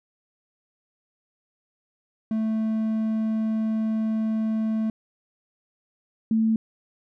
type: tone pair in turn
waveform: triangle / sine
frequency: 220 / 222.2 Hz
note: A3 / A3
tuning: 0 / +17 cents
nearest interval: unison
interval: 17 cents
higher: second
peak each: -20 / -18 dBFS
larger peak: second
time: 2.31-4.9 / 6.31-6.56 s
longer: first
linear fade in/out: 2 ms
effects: none